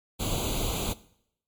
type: noise with comb filter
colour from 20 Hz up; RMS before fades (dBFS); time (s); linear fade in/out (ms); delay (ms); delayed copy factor
pink; -29; 0.19-0.94; 20; 0.28; +0.9
effects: noise-tail reverb RT60 0.7 s tail -19 dB re dry + MP3 96 kbps